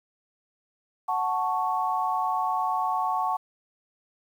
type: chord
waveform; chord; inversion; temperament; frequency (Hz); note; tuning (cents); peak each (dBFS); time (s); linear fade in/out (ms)
sine; F# minor; none; equal; 740 / 880 / 1108.7; F#5 / A5 / C#6; 0 / 0 / 0; -28; 1.08-3.37; 10
effects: 9-bit